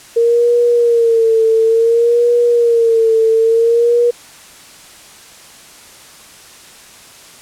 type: tone with vibrato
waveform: sine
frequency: 462.6 Hz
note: A#4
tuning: 13 cents flat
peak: -8 dBFS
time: 0.16-4.11 s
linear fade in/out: 10 ms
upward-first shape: sine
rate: 0.57 Hz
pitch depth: 60 cents each way
effects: white hiss -39 dBFS RMS until 7.41 s + low-pass 10000 Hz 12 dB/octave